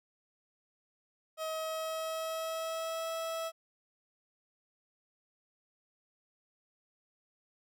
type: tone with pitch glide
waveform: 30% pulse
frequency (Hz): 635 to 653.6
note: D#5 to E5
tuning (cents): +35 to -15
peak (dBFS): -32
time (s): 1.37-3.52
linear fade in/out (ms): 50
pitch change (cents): +50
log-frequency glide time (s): 1.48-3.12
effects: none